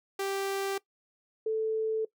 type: tone pair in turn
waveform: sawtooth / sine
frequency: 391.9 / 439.9 Hz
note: G4 / A4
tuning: 0 / 0 cents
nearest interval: major second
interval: 200 cents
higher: second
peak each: -26 dBFS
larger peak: neither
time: 0.19-0.78 / 1.46-2.05 s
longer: neither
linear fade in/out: 5 ms
effects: noise-tail reverb RT60 0.1 s tail -20 dB re dry